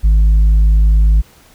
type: tone with tanh clipping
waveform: sine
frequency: 52.5 Hz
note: G#1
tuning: 19 cents sharp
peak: -7 dBFS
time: 0.03-1.22 s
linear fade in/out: 20 ms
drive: 3 dB
effects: pink hiss -46 dBFS RMS until 1.54 s